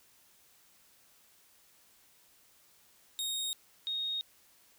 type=tone pair in turn; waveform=sawtooth / sine; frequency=3729 / 3729 Hz; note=A#7 / A#7; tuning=0 / 0 cents; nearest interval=unison; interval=0 cents; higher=neither; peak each=-30 / -32 dBFS; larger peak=first; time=3.19-3.53 / 3.87-4.21 s; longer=neither; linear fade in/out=0 ms; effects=white hiss -64 dBFS RMS until 4.78 s